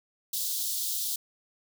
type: high-pass noise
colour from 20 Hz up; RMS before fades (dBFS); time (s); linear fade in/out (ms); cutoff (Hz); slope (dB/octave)
white; -31; 0.33-1.16; 5; 3400; 48
effects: none